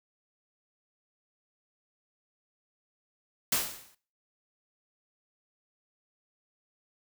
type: noise with exponential decay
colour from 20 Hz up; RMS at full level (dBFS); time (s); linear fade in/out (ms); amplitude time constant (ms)
white; -24; 3.52-3.95; 5; 92
effects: noise-tail reverb RT60 0.4 s tail -18 dB re dry